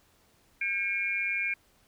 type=tone cluster; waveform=sine; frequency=1601 / 2193 / 2385 Hz; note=G6 / C#7 / D7; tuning=+36 / -19 / +26 cents; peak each=-37 / -33 / -29 dBFS; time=0.61-1.54 s; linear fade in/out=5 ms; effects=pink hiss -65 dBFS RMS until 1.87 s